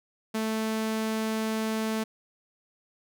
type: tone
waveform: sawtooth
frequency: 220 Hz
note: A3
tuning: in tune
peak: -23 dBFS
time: 0.34-2.04 s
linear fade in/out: 10 ms
effects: none